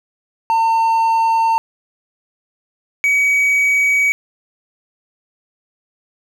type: tone pair in turn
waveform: triangle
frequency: 905 / 2266 Hz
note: A5 / C#7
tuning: +48 / +37 cents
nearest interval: octave + major third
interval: 1589 cents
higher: second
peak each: -10 dBFS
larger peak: neither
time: 0.5-1.58 / 3.04-4.12 s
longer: neither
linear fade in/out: 0 ms
effects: none